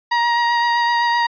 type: tone with vibrato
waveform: 30% pulse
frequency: 946 Hz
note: A#5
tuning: 25 cents sharp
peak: -12 dBFS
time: 0.11-1.27 s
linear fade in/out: 10 ms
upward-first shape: sine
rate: 7.8 Hz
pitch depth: 14 cents each way
effects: resampled to 11025 Hz